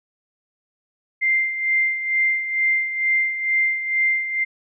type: tone with tremolo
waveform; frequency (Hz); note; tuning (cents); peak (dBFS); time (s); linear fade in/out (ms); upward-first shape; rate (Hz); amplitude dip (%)
sine; 2093; C7; 0; -15; 1.21-4.45; 20; sine; 2.2; 65
effects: none